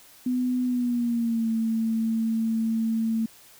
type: tone with pitch glide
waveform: sine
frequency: 250.6 to 224.6 Hz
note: B3 to A3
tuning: +25 to +36 cents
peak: -22 dBFS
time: 0.26-3.26 s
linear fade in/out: 5 ms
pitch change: -189 cents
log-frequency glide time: 0.64-1.49 s
effects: white hiss -52 dBFS RMS until 3.59 s